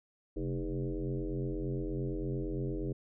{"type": "tone with frequency modulation", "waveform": "sine", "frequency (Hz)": 134.7, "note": "C#3", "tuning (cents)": -49, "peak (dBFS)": -32, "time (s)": [0.36, 2.93], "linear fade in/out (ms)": 10, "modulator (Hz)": 88.7, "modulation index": 3.6, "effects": []}